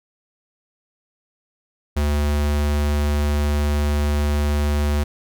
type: tone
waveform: square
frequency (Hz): 73.42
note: D2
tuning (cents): 0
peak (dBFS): -18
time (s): 1.96-5.04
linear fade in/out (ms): 10
effects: none